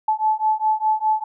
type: beating tone pair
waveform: sine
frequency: 864 / 868.9 Hz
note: A5 / A5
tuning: -32 / -22 cents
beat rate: 4.9 Hz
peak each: -20 dBFS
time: 0.08-1.24 s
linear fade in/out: 5 ms
effects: none